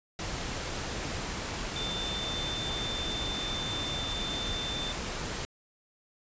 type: tone in noise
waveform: sine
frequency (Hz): 3557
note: A7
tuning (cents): +18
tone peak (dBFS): -34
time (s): 1.76-4.92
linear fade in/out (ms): 0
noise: pink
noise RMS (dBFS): -35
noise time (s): 0.19-5.45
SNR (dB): -2
effects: resampled to 16000 Hz